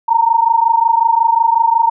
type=tone pair together; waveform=sine; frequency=907.5 / 933 Hz; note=A#5 / A#5; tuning=-47 / +1 cents; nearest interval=unison; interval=48 cents; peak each=-12 dBFS; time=0.08-1.9 s; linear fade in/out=10 ms; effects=none

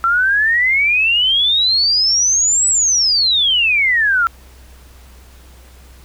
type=exponential two-way sweep; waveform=sine; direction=up then down; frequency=1335 to 7960 to 1335 Hz; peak=-11 dBFS; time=0.04-4.27 s; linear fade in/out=0 ms; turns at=2.68 s; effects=added 63 Hz sine -40 dBFS peak until 6.04 s + pink hiss -47 dBFS RMS until 6.04 s

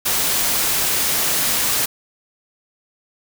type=noise; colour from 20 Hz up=white; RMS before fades=-19 dBFS; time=0.05-1.86 s; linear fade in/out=10 ms; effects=none

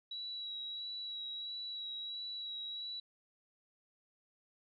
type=tone with vibrato; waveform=sine; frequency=3898 Hz; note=B7; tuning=23 cents flat; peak=-40 dBFS; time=0.11-3 s; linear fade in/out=5 ms; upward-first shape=sine; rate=1.5 Hz; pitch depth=18 cents each way; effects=none

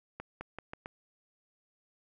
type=accelerating click train; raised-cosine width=0.5 ms; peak=-25 dBFS; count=5; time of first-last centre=0.2-0.859 s; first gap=210 ms; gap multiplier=0.84; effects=none

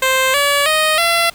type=tone with pitch steps; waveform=10% pulse; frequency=523.3 / 570.7 / 622.3 / 678.6 Hz; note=C5 / D5 / D#5 / F5; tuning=0 / -50 / 0 / -50 cents; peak=-4 dBFS; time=0.02-1.3 s; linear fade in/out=5 ms; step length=320 ms; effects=pink hiss -42 dBFS RMS until 1.34 s

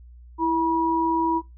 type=tone pair together; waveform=sine; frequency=329.6 / 966.2 Hz; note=E4 / B5; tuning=0 / -38 cents; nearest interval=octave + perfect fifth; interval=1862 cents; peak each=-23 / -21 dBFS; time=0.38-1.42 s; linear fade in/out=50 ms; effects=noise-tail reverb RT60 0.2 s tail -22 dB re dry + added 60 Hz sine -43 dBFS peak until 1.57 s

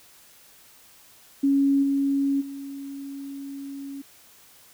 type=tone with level steps; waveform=sine; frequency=277.2 Hz; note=C#4; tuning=in tune; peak=-17 / -20 / -33 dBFS; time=1.43-4.02 s; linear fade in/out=10 ms; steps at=1.82 / 2.4 s; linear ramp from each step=20 ms; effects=white hiss -53 dBFS RMS until 4.73 s

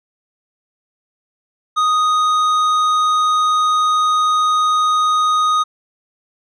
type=tone with tanh clipping; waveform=sine; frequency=1244.5 Hz; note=D#6; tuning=in tune; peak=-14 dBFS; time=1.76-5.64 s; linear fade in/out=20 ms; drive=10 dB; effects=none

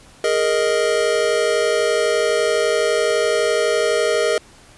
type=chord; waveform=square; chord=Ab suspended second; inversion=none; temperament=just; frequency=415.3 / 467.2 / 623 Hz; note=Ab4 / Bb4 / Eb5; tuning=0 / +4 / +2 cents; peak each=-22 / -20 / -21 dBFS; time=0.24-4.38 s; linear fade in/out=2 ms; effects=pink hiss -47 dBFS RMS until 4.77 s + resampled to 24000 Hz

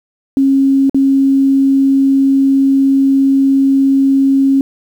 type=tone with dropouts; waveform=sine; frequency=271.7 Hz; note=C#4; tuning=35 cents flat; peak=-7 dBFS; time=0.37-4.61 s; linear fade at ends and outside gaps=1 ms; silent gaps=0.896-0.945 s; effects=7-bit

